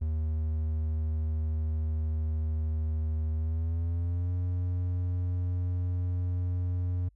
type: tone with pitch glide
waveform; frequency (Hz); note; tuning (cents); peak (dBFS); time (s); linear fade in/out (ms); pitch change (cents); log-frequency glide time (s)
triangle; 78.3 to 89.43; D#2 to F2; +11 to +42; -25; 0.01-7.09; 10; +231; 3.34-4.33
effects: added 50 Hz sine -60 dBFS peak until 7.15 s